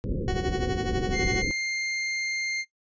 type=low-pass noise; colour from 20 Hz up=pink; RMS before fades=-29 dBFS; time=0.04-1.51 s; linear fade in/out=0 ms; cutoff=530 Hz; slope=96 dB/octave
type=tone with tremolo; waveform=30% pulse; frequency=371.7 Hz; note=F#4; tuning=8 cents sharp; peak=-23 dBFS; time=0.28-1.42 s; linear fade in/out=0 ms; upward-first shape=sine; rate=12 Hz; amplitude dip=65%
type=tone; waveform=sawtooth; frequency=2108 Hz; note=C7; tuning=12 cents sharp; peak=-24 dBFS; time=1.12-2.65 s; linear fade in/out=50 ms
effects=noise-tail reverb RT60 0.1 s tail -17 dB re dry + resampled to 16000 Hz